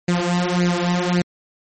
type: tone with flanger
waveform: sawtooth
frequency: 176.6 Hz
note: F3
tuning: 20 cents sharp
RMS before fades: -19 dBFS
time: 0.08-1.22 s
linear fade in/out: 5 ms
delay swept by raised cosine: 0.44 to 4.64 ms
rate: 1.8 Hz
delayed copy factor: +0.8
effects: MP3 32 kbps